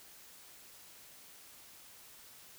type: silence
effects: white hiss -56 dBFS RMS until 2.58 s